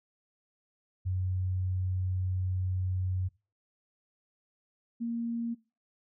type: tone pair in turn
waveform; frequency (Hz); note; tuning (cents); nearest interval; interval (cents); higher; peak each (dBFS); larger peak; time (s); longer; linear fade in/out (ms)
sine; 92.5 / 233.1; F#2 / A#3; 0 / 0; octave + major third; 1600; second; -28 / -30; first; 1.05-3.29 / 5-5.55; first; 20
effects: noise-tail reverb RT60 0.3 s tail -21 dB re dry